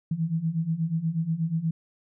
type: beating tone pair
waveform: sine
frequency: 158.3 / 166.6 Hz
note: D#3 / E3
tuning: +30 / +19 cents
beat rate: 8.3 Hz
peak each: -29 / -26 dBFS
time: 0.11-1.71 s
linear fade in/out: 5 ms
effects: none